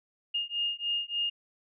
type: beating tone pair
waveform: sine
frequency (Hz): 2834 / 2837.4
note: F7 / F7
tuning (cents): +25 / +27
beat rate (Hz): 3.4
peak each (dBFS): -32 / -32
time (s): 0.34-1.3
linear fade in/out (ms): 10
effects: none